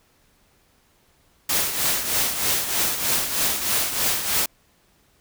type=noise with tremolo; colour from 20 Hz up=white; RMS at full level=-20 dBFS; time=1.49-4.46 s; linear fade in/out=5 ms; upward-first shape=triangle; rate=3.2 Hz; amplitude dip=65%; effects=pink hiss -61 dBFS RMS until 5.2 s